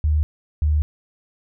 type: tone pair in turn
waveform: sine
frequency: 76 / 75.52 Hz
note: D#2 / D2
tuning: -40 / +49 cents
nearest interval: unison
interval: 11 cents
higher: first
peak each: -15 dBFS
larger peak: neither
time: 0.04-0.23 / 0.62-0.82 s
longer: second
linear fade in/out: 0 ms
effects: none